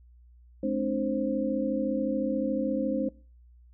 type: tone cluster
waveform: sine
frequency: 214.3 / 265.7 / 299.7 / 527 Hz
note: A3 / C4 / D4 / C5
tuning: -45 / +27 / +35 / +12 cents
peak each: -31 dBFS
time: 0.63-3.09 s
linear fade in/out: 5 ms
effects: noise-tail reverb RT60 0.4 s tail -24 dB re dry + added 60 Hz sine -52 dBFS peak until 3.73 s